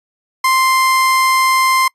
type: tone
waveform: 30% pulse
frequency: 1046.5 Hz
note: C6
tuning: in tune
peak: -8 dBFS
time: 0.44-1.88 s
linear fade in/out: 5 ms
effects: noise-tail reverb RT60 0.1 s tail -25 dB re dry + resampled to 32000 Hz